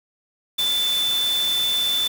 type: tone in noise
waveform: sine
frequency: 3520 Hz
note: A7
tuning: in tune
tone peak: -19 dBFS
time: 0.58-2.08 s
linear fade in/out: 10 ms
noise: white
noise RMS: -30 dBFS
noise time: 0.58-2.08 s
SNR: +8 dB
effects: none